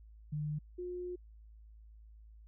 sine tone pair in turn, 150.5 / 358 Hz, D3 / F4, +43 / +43 cents, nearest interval octave + minor third, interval 1500 cents, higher second, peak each -34 / -38 dBFS, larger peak first, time 0.32-0.59 / 0.78-1.16 s, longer second, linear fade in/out 10 ms, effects added 54 Hz sine -53 dBFS peak until 2.47 s

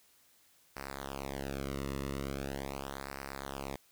sawtooth tone with flanger, 68.6 Hz, C#2, 17 cents flat, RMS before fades -40 dBFS, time 0.76-3.76 s, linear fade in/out 5 ms, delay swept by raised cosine 0.29 to 1.29 ms, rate 0.41 Hz, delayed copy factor -0.95, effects white hiss -66 dBFS RMS until 3.91 s

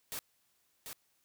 white noise with echo, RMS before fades -40 dBFS, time 0.12-0.19 s, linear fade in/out 0 ms, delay 740 ms, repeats 1, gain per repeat -5 dB, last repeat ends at 0.93 s, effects white hiss -74 dBFS RMS until 1.24 s

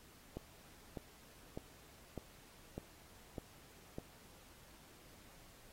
click train, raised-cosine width 2 ms, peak -29 dBFS, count 7, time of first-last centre 0.37-3.984 s, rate 1.66 Hz, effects pink hiss -62 dBFS RMS until 5.72 s + AAC 48 kbps

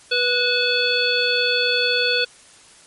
harmonic tone with a mistuned harmonic, 491 Hz, B4, 10 cents flat, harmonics 1 / 3 / 5 / 7 / 9, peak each -23 / -23 / -23 / -23 / -23 dBFS, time 0.11-2.25 s, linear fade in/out 10 ms, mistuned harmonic 5, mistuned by +88 cents, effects white hiss -48 dBFS RMS until 2.86 s + MP3 48 kbps

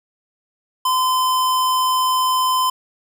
square tone, 1025 Hz, C6, 36 cents flat, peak -16 dBFS, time 0.85-2.7 s, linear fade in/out 5 ms, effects none

